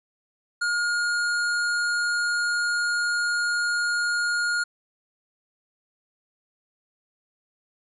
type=tone with hard clipping; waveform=sine; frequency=1426 Hz; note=F6; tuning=36 cents sharp; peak=-24 dBFS; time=0.61-4.64 s; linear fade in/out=10 ms; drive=14 dB; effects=resampled to 24000 Hz